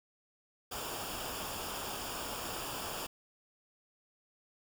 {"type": "noise with comb filter", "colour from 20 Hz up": "pink", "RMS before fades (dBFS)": -40, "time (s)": [0.71, 3.07], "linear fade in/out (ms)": 10, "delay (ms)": 0.49, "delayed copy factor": -0.65, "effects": []}